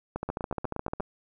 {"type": "two click trains", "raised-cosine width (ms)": 1, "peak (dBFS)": [-17, -18], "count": [13, 7], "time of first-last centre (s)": [[0.16, 1.005], [0.29, 1]], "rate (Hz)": [14.2, 8.45], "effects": []}